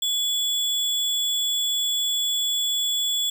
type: tone with sample-and-hold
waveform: sine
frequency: 3407 Hz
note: G#7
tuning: 44 cents sharp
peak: -21 dBFS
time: 0.02-3.3 s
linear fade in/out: 5 ms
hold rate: 11025 Hz
effects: none